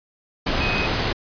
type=tone in noise; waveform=sine; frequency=2519 Hz; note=D#7; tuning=21 cents sharp; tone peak=-25 dBFS; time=0.6-0.87 s; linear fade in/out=10 ms; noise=pink; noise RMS=-22 dBFS; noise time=0.46-1.13 s; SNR=-6 dB; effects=resampled to 11025 Hz